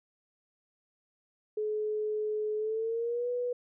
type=tone with pitch glide; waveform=sine; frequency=426.6 to 490 Hz; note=G#4 to B4; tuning=+46 to -14 cents; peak=-29 dBFS; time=1.57-3.53 s; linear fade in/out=5 ms; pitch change=+240 cents; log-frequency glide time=2.57-3.29 s; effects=none